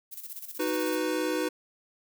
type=noise with tremolo; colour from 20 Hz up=violet; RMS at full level=-39 dBFS; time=0.11-0.99 s; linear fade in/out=20 ms; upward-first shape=square; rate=16 Hz; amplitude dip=65%
type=chord; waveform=square; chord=B major; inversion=first; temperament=equal; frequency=311.1 / 370 / 493.9 Hz; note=D#4 / F#4 / B4; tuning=0 / 0 / 0 cents; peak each=-31 / -33 / -32 dBFS; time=0.59-1.49 s; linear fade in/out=10 ms
effects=none